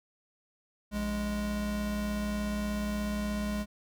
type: tone pair together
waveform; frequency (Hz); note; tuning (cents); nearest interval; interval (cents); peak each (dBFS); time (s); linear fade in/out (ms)
square; 58.16 / 207.7; A#1 / G#3; -3 / 0; octave + minor seventh; 2203; -37 / -32; 0.91-3.66; 50
effects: none